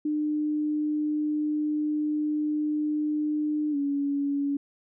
sine tone with pitch glide, 301.4 to 282.8 Hz, D4 to C#4, +45 to +35 cents, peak -24 dBFS, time 0.05-4.57 s, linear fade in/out 5 ms, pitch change -110 cents, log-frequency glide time 3.71-3.76 s, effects none

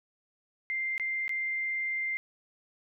sine tone with dropouts, 2094 Hz, C7, 1 cent sharp, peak -29 dBFS, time 0.7-2.17 s, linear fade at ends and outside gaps 0 ms, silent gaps 0.979-0.998 / 1.28-1.293 s, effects none

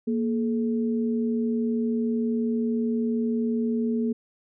sine tone pair together, 233.2 / 428.6 Hz, A#3 / A4, +1 / -45 cents, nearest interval major seventh, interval 1054 cents, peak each -23 / -30 dBFS, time 0.07-4.13 s, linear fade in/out 10 ms, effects none

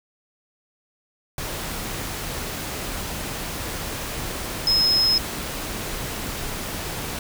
sine tone in noise, 5140 Hz, E8, 45 cents flat, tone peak -16 dBFS, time 4.67-5.18 s, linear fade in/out 2 ms, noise pink, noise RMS -30 dBFS, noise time 1.38-7.19 s, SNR +11 dB, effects none

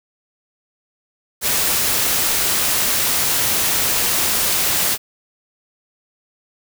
white noise, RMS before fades -18 dBFS, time 1.41-4.98 s, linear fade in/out 50 ms, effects none

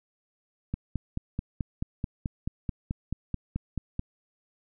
click train, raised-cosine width 5 ms, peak -17 dBFS, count 16, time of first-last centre 0.74-3.994 s, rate 4.61 Hz, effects none

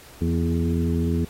harmonic tone with a mistuned harmonic, 84 Hz, E2, 33 cents sharp, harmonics 1 / 2 / 3 / 4 / 5, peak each -23 / -25 / -26 / -31 / -32 dBFS, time 0.21-1.25 s, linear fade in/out 5 ms, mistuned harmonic 3, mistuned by -38 cents, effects pink hiss -47 dBFS RMS until 1.29 s + AAC 48 kbps

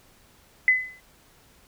sine tone with exponential decay, 2019 Hz, B6, 38 cents sharp, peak -12 dBFS, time 0.68-1 s, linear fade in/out 1 ms, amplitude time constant 68 ms, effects pink hiss -57 dBFS RMS until 1.67 s

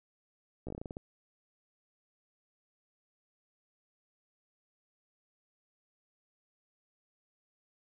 slowing click train, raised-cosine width 2 ms, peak -27 dBFS, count 10, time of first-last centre 0.67-0.969 s, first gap 15 ms, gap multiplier 1.19, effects none

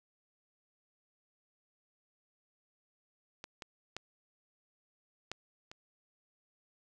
clicks, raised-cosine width 0.2 ms, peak -26 / -26 / -22 / -21 / -30 dBFS, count 5, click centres 3.441 / 3.622 / 3.966 / 5.316 / 5.715 s, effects none

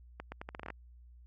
accelerating click train, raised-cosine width 0.5 ms, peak -26 dBFS, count 10, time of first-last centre 0.2-0.703 s, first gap 120 ms, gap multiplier 0.79, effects added 60 Hz sine -53 dBFS peak until 1.26 s + AAC 32 kbps

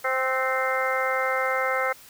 harmonic tone with a mistuned harmonic, 261.6 Hz, C4, in tune, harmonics 2 / 3 / 4 / 5 / 6 / 7 / 8, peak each -27 / -31 / -34 / -28 / -32 / -34 / -29 dBFS, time 0.04-1.93 s, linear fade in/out 10 ms, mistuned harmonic 6, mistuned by -32 cents, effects white hiss -49 dBFS RMS until 2.09 s

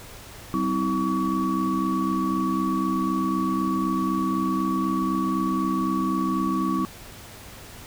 sine tone cluster, 191.5 / 259.4 / 323.4 / 1132 Hz, G3 / C4 / E4 / C#6, -40 / -15 / -33 / +36 cents, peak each -27 dBFS, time 0.54-6.85 s, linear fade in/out 0 ms, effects added 102 Hz sine -50 dBFS peak until 7.86 s + pink hiss -43 dBFS RMS until 7.86 s

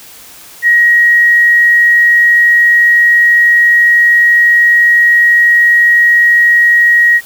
sine tone, 1894 Hz, A#6, 27 cents sharp, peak -4 dBFS, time 0.62-7.21 s, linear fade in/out 50 ms, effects white hiss -35 dBFS RMS until 7.25 s

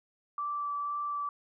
sine tone with vibrato, 1163 Hz, D6, 17 cents flat, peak -31 dBFS, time 0.38-1.29 s, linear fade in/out 2 ms, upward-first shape sine, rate 2 Hz, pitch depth 9 cents each way, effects none

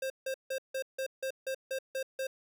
square tone bursts, 530 Hz, C5, 22 cents sharp, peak -33 dBFS, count 10, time 0.02-2.27 s, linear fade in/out 5 ms, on 81 ms, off 160 ms, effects none

